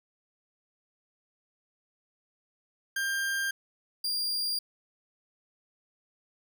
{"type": "tone pair in turn", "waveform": "40% pulse", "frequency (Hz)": [1594, 4786], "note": ["G6", "D8"], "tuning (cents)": [28, 32], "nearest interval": "octave + perfect fifth", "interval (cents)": 1904, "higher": "second", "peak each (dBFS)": -27, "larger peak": "neither", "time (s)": [[2.96, 3.51], [4.04, 4.59]], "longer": "neither", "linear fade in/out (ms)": 5, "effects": []}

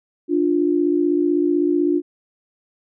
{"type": "tone pair together", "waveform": "sine", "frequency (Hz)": [295.2, 351.1], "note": ["D4", "F4"], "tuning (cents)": [9, 9], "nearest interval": "minor third", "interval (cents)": 300, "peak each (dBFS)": -18, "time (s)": [0.28, 2.02], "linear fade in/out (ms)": 50, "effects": []}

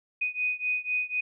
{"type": "beating tone pair", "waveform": "sine", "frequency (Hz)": [2489, 2493], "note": ["D#7", "D#7"], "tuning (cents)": [0, 3], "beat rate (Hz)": 4, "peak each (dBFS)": [-29, -30], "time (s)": [0.21, 1.21], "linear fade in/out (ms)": 10, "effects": []}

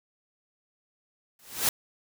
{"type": "noise with exponential growth", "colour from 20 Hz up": "white", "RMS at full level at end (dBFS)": -21, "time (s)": [1.39, 1.69], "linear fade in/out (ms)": 2, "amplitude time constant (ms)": 65, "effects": []}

